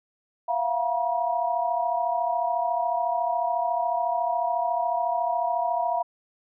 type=tone cluster; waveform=sine; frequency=677 / 711 / 958 Hz; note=E5 / F5 / A#5; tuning=+46 / +31 / +47 cents; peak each=-27 dBFS; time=0.48-6.03 s; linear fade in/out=10 ms; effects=none